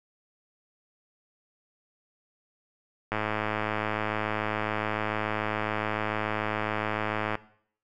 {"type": "click train", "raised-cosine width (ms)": 0.5, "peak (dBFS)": -13, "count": 454, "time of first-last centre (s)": [3.12, 7.354], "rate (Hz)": 107, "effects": ["noise-tail reverb RT60 0.6 s tail -18 dB re dry"]}